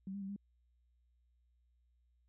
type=tone with pitch steps; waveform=sine; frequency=191.9 / 200.4 / 193.9 / 201 Hz; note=G3 / G3 / G3 / G3; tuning=-37 / +38 / -19 / +44 cents; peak=-40 dBFS; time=0.07-0.362 s; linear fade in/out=2 ms; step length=73 ms; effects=added 60 Hz sine -70 dBFS peak until 2.28 s